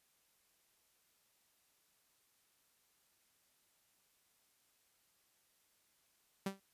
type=tone with exponential decay; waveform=sawtooth; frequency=194.8 Hz; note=G3; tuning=11 cents flat; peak=-30 dBFS; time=6.46-6.6 s; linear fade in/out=5 ms; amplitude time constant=30 ms; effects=white hiss -75 dBFS RMS until 6.73 s + resampled to 32000 Hz